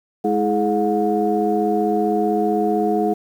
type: tone cluster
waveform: sine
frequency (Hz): 210.3 / 325.6 / 421.3 / 721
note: G#3 / E4 / G#4 / F#5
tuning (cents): +22 / -21 / +25 / -45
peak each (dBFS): -22 / -22 / -20 / -21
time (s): 0.24-3.14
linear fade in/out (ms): 10
effects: tanh soft clip ceiling -6 dBFS + 8-bit